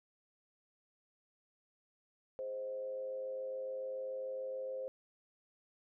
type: tone with frequency modulation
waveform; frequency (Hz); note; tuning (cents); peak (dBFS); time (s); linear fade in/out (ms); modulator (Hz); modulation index
sine; 523.3; C5; 0; -38; 2.39-4.88; 0; 107; 0.44
effects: none